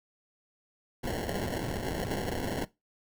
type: noise with sample-and-hold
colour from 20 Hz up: blue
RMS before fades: -33 dBFS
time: 1.03-2.65 s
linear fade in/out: 10 ms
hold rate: 1225 Hz
effects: noise-tail reverb RT60 0.2 s tail -19 dB re dry